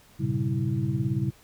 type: tone cluster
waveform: sine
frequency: 101.4 / 118.6 / 136.9 / 196.2 / 325.3 Hz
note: G#2 / A#2 / C#3 / G3 / E4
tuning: -41 / +30 / -21 / +2 / -23 cents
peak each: -34 / -29 / -27 / -32 / -34 dBFS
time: 0.19-1.31 s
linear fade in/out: 20 ms
effects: pink hiss -56 dBFS RMS until 1.43 s